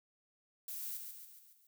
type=noise with echo; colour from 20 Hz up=violet; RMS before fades=-43 dBFS; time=0.68-0.97 s; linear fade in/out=2 ms; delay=140 ms; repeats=5; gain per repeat=-5 dB; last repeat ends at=1.67 s; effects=none